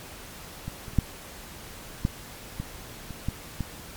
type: clicks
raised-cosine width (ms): 5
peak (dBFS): -20 / -28 / -28 / -7 / -10 / -18 / -23 / -15 / -16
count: 9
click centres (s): 0.68 / 0.882 / 0.935 / 0.987 / 2.051 / 2.6 / 3.107 / 3.286 / 3.607
effects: pink hiss -43 dBFS RMS until 3.96 s + MP3 96 kbps